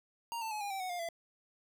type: tone with pitch steps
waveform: square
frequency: 932.3 / 890.2 / 850 / 811.6 / 775 / 740 / 706.6 / 674.6 Hz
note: A#5 / A5 / G#5 / G#5 / G5 / F#5 / F5 / E5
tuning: 0 / +20 / +40 / -40 / -20 / 0 / +20 / +40 cents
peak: -37 dBFS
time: 0.32-1.088 s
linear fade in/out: 0 ms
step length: 96 ms
effects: none